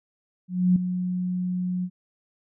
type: tone with ADSR envelope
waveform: sine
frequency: 181.2 Hz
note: F#3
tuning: 36 cents flat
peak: -14 dBFS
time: 0.48-1.9 s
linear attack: 280 ms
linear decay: 4 ms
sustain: -10 dB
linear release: 63 ms
effects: none